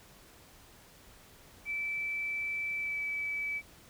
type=tone with pitch glide; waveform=sine; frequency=2320 to 2299 Hz; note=D7 to D7; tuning=-22 to -37 cents; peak=-32 dBFS; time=1.65-3.62 s; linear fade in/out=50 ms; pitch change=-15 cents; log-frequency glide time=2.78-2.99 s; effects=pink hiss -57 dBFS RMS until 3.89 s